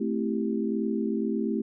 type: chord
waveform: sine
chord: A minor seventh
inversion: none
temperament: equal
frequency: 220 / 261.6 / 329.6 / 392 Hz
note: A3 / C4 / E4 / G4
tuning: 0 / 0 / 0 / 0 cents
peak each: -28 / -32 / -32 / -32 dBFS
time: 0-1.62 s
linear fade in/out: 10 ms
effects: none